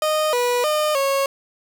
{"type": "tone with pitch steps", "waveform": "30% pulse", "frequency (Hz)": [617, 488.5, 608, 549], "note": ["D#5", "B4", "D#5", "C#5"], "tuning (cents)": [-15, -19, -40, -17], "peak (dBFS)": -15, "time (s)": [0.02, 1.26], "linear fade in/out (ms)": 2, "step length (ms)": 310, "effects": []}